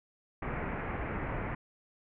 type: low-pass noise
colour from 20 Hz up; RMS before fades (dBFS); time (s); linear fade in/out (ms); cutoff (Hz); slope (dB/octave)
pink; -36; 0.42-1.55; 5; 2300; 48
effects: none